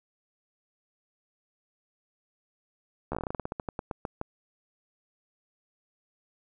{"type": "slowing click train", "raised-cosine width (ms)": 1, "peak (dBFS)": -18, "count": 19, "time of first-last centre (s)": [3.12, 4.214], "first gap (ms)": 13, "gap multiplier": 1.16, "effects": []}